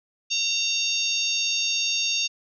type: harmonic tone with a mistuned harmonic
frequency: 917 Hz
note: A#5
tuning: 29 cents flat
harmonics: 3 / 4 / 5 / 6 / 7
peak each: -27 / -28 / -29 / -30 / -30 dBFS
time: 0.3-2.28 s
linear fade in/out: 20 ms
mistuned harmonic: 6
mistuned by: +21 cents
effects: none